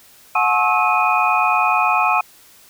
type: tone cluster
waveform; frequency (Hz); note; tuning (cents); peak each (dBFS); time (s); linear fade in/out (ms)
sine; 728 / 857 / 1084 / 1295 / 2482; F#5 / A5 / C#6 / E6 / D#7; -28 / -46 / -39 / -31 / -5; -20; 0.35-2.21; 5
effects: white hiss -48 dBFS RMS until 2.69 s